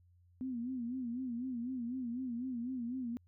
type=tone with vibrato; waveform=sine; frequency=246.9 Hz; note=B3; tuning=in tune; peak=-36 dBFS; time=0.41-3.17 s; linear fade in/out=0 ms; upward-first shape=sine; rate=4 Hz; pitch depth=110 cents each way; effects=added 88 Hz sine -63 dBFS peak until 3.27 s